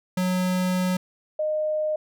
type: tone pair in turn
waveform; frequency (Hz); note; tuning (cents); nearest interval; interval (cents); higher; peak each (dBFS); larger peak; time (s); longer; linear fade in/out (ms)
square / sine; 183.2 / 614.9; F#3 / D#5; -17 / -21; octave + major sixth; 2096; second; -22; neither; 0.17-0.97 / 1.39-1.96; first; 5
effects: none